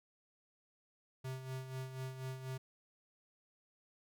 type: tone with tremolo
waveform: square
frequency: 130.81 Hz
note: C3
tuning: in tune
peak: -40 dBFS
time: 1.24-2.58 s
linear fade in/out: 10 ms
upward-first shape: sine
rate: 4.1 Hz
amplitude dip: 60%
effects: none